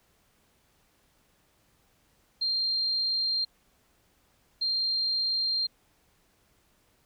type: tone bursts at uneven times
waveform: sine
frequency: 4186 Hz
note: C8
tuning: in tune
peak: -25 dBFS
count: 2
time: 2.41-3.45 / 4.61-5.67 s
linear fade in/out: 10 ms
effects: pink hiss -67 dBFS RMS until 7.05 s